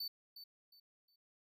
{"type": "tone with echo", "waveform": "square", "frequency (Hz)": 4525, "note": "C#8", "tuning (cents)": 35, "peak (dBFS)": -40, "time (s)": [0, 0.08], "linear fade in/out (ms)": 5, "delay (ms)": 360, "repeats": 3, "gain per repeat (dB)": -11, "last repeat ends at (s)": 1.16, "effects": []}